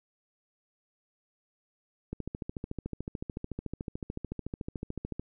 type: click train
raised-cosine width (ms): 3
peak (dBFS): -22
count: 43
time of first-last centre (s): 2.13-5.196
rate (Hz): 13.7
effects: none